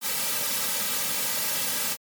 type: noise with comb filter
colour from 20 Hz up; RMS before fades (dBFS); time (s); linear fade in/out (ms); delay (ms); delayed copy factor
white; -27; 0.01-1.97; 50; 2.8; -0.8
effects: high-pass 150 Hz 12 dB/octave + MP3 96 kbps